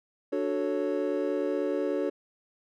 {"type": "chord", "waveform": "triangle", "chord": "D major seventh", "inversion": "none", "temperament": "equal", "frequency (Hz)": [293.7, 370, 440, 554.4], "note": ["D4", "F#4", "A4", "C#5"], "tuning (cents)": [0, 0, 0, 0], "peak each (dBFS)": -30, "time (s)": [0.32, 2.1], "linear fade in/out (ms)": 10, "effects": []}